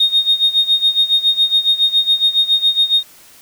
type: tone with tremolo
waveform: sine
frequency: 3703 Hz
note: A#7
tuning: 12 cents flat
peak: -7 dBFS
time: 0-3.03 s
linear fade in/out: 5 ms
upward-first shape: sine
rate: 7.2 Hz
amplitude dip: 85%
effects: tanh soft clip ceiling -4 dBFS + white hiss -44 dBFS RMS until 3.41 s